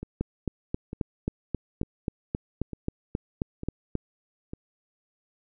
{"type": "two click trains", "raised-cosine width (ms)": 3, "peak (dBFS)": [-22, -14], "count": [6, 15], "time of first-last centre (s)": [[0.03, 4.535], [0.21, 3.953]], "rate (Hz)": [1.11, 3.74], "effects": []}